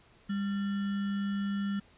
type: tone with sample-and-hold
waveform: sine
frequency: 200.2 Hz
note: G3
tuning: 37 cents sharp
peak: -29 dBFS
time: 0.29-1.8 s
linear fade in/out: 10 ms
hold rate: 1575 Hz
effects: pink hiss -61 dBFS RMS until 1.97 s + resampled to 8000 Hz